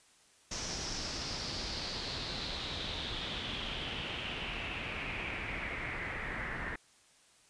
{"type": "noise with low-pass filter sweep", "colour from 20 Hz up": "pink", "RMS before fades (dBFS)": -39, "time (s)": [0.51, 6.76], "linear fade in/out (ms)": 5, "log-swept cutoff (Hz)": [5900, 1800], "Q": 4.9, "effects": ["white hiss -64 dBFS RMS until 7.49 s", "resampled to 22050 Hz"]}